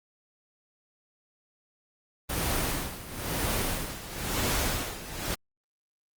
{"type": "noise with tremolo", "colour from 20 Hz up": "pink", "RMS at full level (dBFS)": -27, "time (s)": [2.29, 5.35], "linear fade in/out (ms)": 10, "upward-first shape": "sine", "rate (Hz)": 1, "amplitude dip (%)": 80, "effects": ["Opus 24 kbps"]}